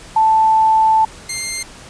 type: tone pair in turn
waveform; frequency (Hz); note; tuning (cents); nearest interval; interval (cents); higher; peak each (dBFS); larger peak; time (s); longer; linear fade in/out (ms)
sine / 5% pulse; 880 / 2102; A5 / C7; 0 / +7; octave + minor third; 1507; second; -9; neither; 0.16-1.05 / 1.29-1.63; first; 5
effects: pink hiss -38 dBFS RMS until 1.89 s + resampled to 22050 Hz